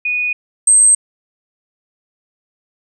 sine tone pair in turn, 2475 / 8298 Hz, D#7 / C9, -10 / -15 cents, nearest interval octave + major sixth, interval 2095 cents, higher second, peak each -15 / -6 dBFS, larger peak second, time 0.05-0.33 / 0.67-0.95 s, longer neither, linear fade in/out 5 ms, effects none

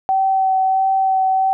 sine tone with vibrato, 765 Hz, G5, 42 cents flat, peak -13 dBFS, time 0.09-1.53 s, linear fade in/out 0 ms, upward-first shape sine, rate 1.5 Hz, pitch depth 12 cents each way, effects none

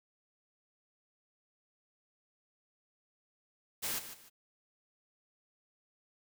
white noise with echo, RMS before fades -36 dBFS, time 3.82-4 s, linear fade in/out 20 ms, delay 150 ms, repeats 2, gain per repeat -11 dB, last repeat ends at 4.3 s, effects none

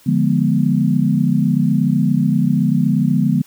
sine chord, D diminished seventh, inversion none, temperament equal with one note detuned, 146.83 / 174.61 / 207.7 / 244.1 Hz, D3 / F3 / Ab3 / Cb4, 0 / 0 / 0 / -20 cents, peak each -18 dBFS, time 0.06-3.42 s, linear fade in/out 10 ms, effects white hiss -49 dBFS RMS until 3.46 s

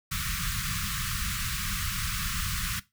pink band-stop noise, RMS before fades -31 dBFS, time 0.11-2.8 s, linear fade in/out 10 ms, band 200 to 1100 Hz, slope 96 dB/octave, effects noise-tail reverb RT60 0.2 s tail -17 dB re dry

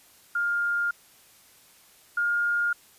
sine tone pair in turn, 1408 / 1417 Hz, F6 / F6, +14 / +25 cents, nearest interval unison, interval 11 cents, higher second, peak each -23 / -22 dBFS, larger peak second, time 0.35-0.91 / 2.17-2.73 s, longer neither, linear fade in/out 5 ms, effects white hiss -56 dBFS RMS until 2.98 s + resampled to 32000 Hz

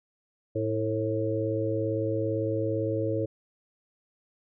harmonic tone with a mistuned harmonic, 108.8 Hz, A2, 19 cents flat, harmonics 1 / 3 / 4 / 5, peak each -31 / -31 / -31 / -31 dBFS, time 0.55-3.26 s, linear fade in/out 10 ms, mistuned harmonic 4, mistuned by +43 cents, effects none

